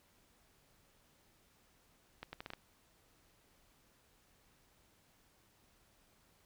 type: accelerating click train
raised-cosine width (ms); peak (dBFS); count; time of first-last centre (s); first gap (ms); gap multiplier
0.3; -28; 6; 2.23-2.535; 100; 0.75
effects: pink hiss -70 dBFS RMS until 6.45 s